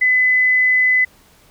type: tone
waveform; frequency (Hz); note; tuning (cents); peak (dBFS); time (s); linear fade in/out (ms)
sine; 2012; B6; +32; -11; 0.01-1.05; 10
effects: pink hiss -51 dBFS RMS until 1.5 s